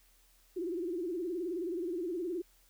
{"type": "tone with vibrato", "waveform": "sine", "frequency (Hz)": 349.2, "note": "F4", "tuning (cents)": 0, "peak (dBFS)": -33, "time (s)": [0.56, 2.42], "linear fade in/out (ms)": 10, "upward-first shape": "sine", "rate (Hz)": 19, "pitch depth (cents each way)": 130, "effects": ["added 40 Hz sine -66 dBFS peak until 2.69 s", "white hiss -67 dBFS RMS until 2.69 s"]}